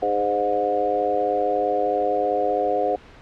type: harmonic tone with a mistuned harmonic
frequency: 103.1 Hz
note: G#2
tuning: 12 cents flat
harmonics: 3 / 4 / 5 / 6 / 7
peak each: -31 / -26 / -24 / -28 / -23 dBFS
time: 0.02-2.96 s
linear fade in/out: 5 ms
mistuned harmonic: 6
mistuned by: -22 cents
effects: pink hiss -46 dBFS RMS until 3.21 s + low-pass 3000 Hz 12 dB/octave